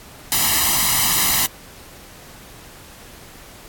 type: noise with comb filter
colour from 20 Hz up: white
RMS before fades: -17 dBFS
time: 0.32-1.46 s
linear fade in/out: 0 ms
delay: 1 ms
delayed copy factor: +0.75
effects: pink hiss -42 dBFS RMS until 3.68 s + AAC 64 kbps